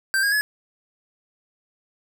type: tone with pitch steps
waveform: square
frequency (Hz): 1568 / 1632.7 / 1700.1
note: G6 / G#6 / G#6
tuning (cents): 0 / -30 / +40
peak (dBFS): -19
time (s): 0.14-0.41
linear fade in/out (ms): 0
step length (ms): 90
effects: none

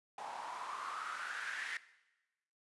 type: noise with band-pass filter sweep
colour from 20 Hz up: white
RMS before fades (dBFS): -43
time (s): 0.18-1.77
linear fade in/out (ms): 2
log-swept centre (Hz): 800 to 1900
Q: 6.3
effects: noise-tail reverb RT60 1.0 s tail -17 dB re dry + resampled to 24000 Hz

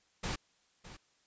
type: noise with echo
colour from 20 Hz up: pink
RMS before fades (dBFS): -36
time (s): 0.23-0.36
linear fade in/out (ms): 10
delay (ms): 610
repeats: 1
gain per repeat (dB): -14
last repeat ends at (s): 0.97
effects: white hiss -71 dBFS RMS until 1.26 s + resampled to 16000 Hz

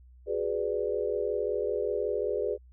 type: chord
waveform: sine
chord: G# half-diminished seventh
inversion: third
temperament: equal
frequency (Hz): 370 / 415.3 / 493.9 / 587.3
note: F#4 / G#4 / B4 / D5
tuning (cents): 0 / 0 / 0 / 0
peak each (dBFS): -36 / -30 / -32 / -35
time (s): 0.26-2.58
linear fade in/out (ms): 50
effects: added 62 Hz sine -51 dBFS peak until 2.72 s

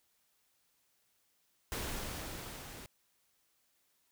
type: noise with level ramp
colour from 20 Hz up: pink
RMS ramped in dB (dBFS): -38 to -49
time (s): 1.72-2.86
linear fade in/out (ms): 0
effects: white hiss -75 dBFS RMS until 4.11 s

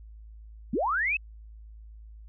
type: linear sweep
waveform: sine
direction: up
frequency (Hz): 171.1 to 2664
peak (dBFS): -24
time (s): 0.73-1.17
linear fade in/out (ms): 5
effects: added 54 Hz sine -44 dBFS peak until 2.28 s

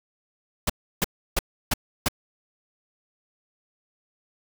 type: noise bursts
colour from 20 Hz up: pink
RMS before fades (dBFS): -22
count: 5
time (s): 0.67-2.085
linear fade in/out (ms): 5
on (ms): 27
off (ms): 320
effects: none

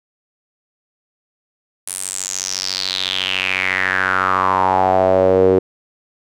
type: tone with band-pass filter sweep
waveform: sawtooth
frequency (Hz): 93.9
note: F#2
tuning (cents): +26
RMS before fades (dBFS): -17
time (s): 1.87-5.59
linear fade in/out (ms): 5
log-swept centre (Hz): 10000 to 410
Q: 5.6
effects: none

